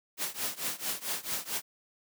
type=noise with tremolo; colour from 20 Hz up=white; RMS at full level=-31 dBFS; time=0.17-1.62 s; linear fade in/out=50 ms; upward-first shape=triangle; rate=4.5 Hz; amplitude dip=95%; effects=high-pass 150 Hz 12 dB/octave